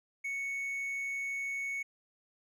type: tone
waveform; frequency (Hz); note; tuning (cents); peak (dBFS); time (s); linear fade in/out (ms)
triangle; 2217; C#7; 0; -32; 0.24-1.83; 10
effects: none